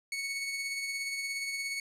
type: tone with tremolo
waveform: sawtooth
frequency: 2217 Hz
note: C#7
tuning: in tune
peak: -28 dBFS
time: 0.12-1.8 s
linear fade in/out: 2 ms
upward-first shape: triangle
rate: 17 Hz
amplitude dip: 40%
effects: low-pass 11000 Hz 12 dB/octave